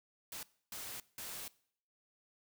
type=noise bursts at uneven times; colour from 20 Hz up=white; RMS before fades=-45 dBFS; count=3; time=0.32-0.43 / 0.72-1 / 1.18-1.48 s; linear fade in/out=2 ms; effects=noise-tail reverb RT60 0.6 s tail -21 dB re dry